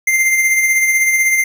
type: tone with tremolo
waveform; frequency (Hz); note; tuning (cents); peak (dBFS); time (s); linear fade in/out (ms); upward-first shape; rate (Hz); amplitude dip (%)
square; 2093; C7; 0; -10; 0.07-1.44; 5; sine; 16; 40
effects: none